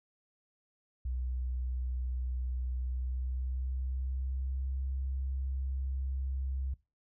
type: tone with pitch glide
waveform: sine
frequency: 62.7 to 66.28 Hz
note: B1 to C2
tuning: +27 to +23 cents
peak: -32 dBFS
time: 1.05-6.74 s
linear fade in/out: 5 ms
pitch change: +96 cents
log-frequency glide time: 2.78-4.8 s
effects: noise-tail reverb RT60 0.3 s tail -21 dB re dry